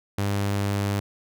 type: tone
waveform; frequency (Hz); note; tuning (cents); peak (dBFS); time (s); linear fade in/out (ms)
sawtooth; 100.5; G2; +44; -19; 0.18-1; 5
effects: none